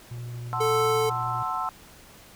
triangle tone with vibrato, 120 Hz, B2, 49 cents flat, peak -31 dBFS, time 0.11-1.43 s, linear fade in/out 5 ms, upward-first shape sine, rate 13 Hz, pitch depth 10 cents each way
sine chord, F# half-diminished seventh, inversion none, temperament equal with one note detuned, 740 / 882.5 / 1046.5 / 1318.5 Hz, F#5 / A5 / C6 / E6, 0 / +5 / 0 / 0 cents, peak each -33 / -33 / -31 / -30 dBFS, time 0.53-1.69 s, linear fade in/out 0 ms
square tone, 440 Hz, A4, in tune, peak -23 dBFS, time 0.6-1.1 s, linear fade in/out 10 ms
effects pink hiss -50 dBFS RMS until 2.35 s

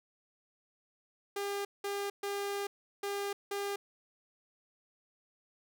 sawtooth tone bursts at uneven times, 402 Hz, G4, 44 cents sharp, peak -30 dBFS, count 5, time 1.36-1.65 / 1.84-2.1 / 2.23-2.67 / 3.03-3.33 / 3.51-3.76 s, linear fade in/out 5 ms, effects none

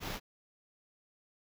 pink noise with sample-and-hold, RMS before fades -39 dBFS, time 0-0.2 s, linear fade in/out 50 ms, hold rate 8820 Hz, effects none

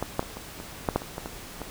clicks, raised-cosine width 1 ms, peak -13 / -9 / -23 / -22 / -24 / -9 / -8 / -23 / -18 / -20 / -19 dBFS, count 11, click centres 0.026 / 0.194 / 0.228 / 0.37 / 0.601 / 0.888 / 0.96 / 1.019 / 1.181 / 1.259 / 1.617 s, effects pink hiss -42 dBFS RMS until 1.7 s

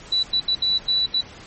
sine tone bursts at uneven times, 3951 Hz, B7, in tune, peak -17 dBFS, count 6, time 0.12-0.23 / 0.33-0.4 / 0.48-0.55 / 0.62-0.78 / 0.88-1.06 / 1.14-1.21 s, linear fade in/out 5 ms, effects pink hiss -42 dBFS RMS until 1.46 s + MP3 32 kbps

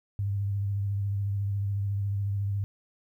sine tone with vibrato, 100 Hz, G2, 35 cents sharp, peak -26 dBFS, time 0.19-2.64 s, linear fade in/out 0 ms, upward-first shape triangle, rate 14 Hz, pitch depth 35 cents each way, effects 11-bit

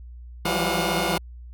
10% pulse tone cluster, 164.4 / 170.2 / 187.3 / 196.4 / 719 Hz, E3 / F3 / F#3 / G3 / F#5, -4 / -44 / +21 / +4 / -50 cents, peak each -23 / -18 / -22 / -21 / -19 dBFS, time 0.45-1.18 s, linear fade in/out 5 ms, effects added 60 Hz sine -38 dBFS peak until 1.53 s

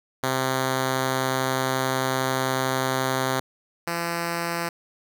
5% pulse tone pair in turn, 131.2 / 169.98 Hz, C3 / F3, +5 / -47 cents, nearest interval major third, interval 448 cents, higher second, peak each -11 / -14 dBFS, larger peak first, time 0.23-3.4 / 3.87-4.69 s, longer first, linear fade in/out 5 ms, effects none

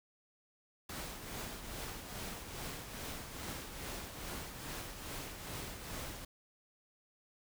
pink noise with tremolo, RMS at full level -42 dBFS, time 0.89-6.25 s, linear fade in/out 5 ms, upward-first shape triangle, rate 2.4 Hz, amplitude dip 55%, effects none

